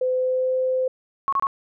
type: tone with pitch glide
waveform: sine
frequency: 510 to 515.3 Hz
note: C5 to C5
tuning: -44 to -27 cents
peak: -19 dBFS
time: 0.01-0.88 s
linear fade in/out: 5 ms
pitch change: +17 cents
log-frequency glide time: 0.13-0.55 s
type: tone bursts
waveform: sine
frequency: 1100 Hz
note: C#6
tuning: 14 cents flat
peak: -18 dBFS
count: 3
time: 1.28-1.469 s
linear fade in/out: 0 ms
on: 45 ms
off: 27 ms
effects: none